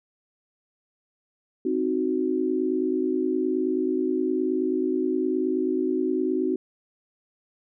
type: chord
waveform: sine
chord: C diminished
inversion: none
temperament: equal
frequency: 261.6 / 311.1 / 370 Hz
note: C4 / Eb4 / Gb4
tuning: 0 / 0 / 0 cents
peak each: -27 / -27 / -25 dBFS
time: 1.65-6.56 s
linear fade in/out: 5 ms
effects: none